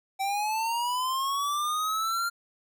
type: linear sweep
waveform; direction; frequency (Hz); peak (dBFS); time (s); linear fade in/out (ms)
square; up; 769 to 1396.9; -27; 0.19-2.3; 20
effects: none